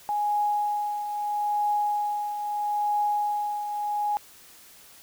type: tone with tremolo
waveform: sine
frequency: 830.6 Hz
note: G#5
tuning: in tune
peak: -21 dBFS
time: 0.09-4.17 s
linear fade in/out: 0 ms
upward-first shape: triangle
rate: 0.77 Hz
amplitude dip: 60%
effects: white hiss -51 dBFS RMS until 5.02 s